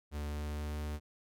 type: tone with pitch glide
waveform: 45% pulse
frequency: 73.9 to 75.02 Hz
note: D2 to D2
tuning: +11 to +37 cents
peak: -36 dBFS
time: 0.11-1 s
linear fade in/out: 50 ms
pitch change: +26 cents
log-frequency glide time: 0.22-0.77 s
effects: none